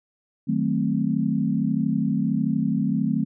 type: chord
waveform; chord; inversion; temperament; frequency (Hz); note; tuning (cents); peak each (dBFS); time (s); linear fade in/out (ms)
sine; D# diminished seventh; none; equal with one note detuned; 155.56 / 187.04 / 220 / 261.6; D#3 / F#3 / A3 / C4; 0 / +19 / 0 / 0; -27 / -26 / -24 / -26; 0.47-3.25; 20
effects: none